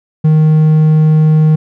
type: tone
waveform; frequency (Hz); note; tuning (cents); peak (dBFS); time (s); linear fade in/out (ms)
triangle; 155.56; D#3; 0; -3; 0.24-1.56; 10
effects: none